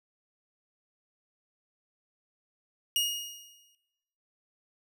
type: tone with exponential decay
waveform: sawtooth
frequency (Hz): 2867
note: F7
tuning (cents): +45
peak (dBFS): -20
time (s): 2.96-3.75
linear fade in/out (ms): 1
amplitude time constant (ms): 170
effects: noise-tail reverb RT60 1.0 s tail -19 dB re dry